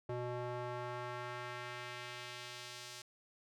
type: tone with band-pass filter sweep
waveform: square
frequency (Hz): 122.6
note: B2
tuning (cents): -12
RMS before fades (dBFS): -44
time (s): 0.09-3.02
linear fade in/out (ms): 5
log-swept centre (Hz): 520 to 5600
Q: 0.92
effects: none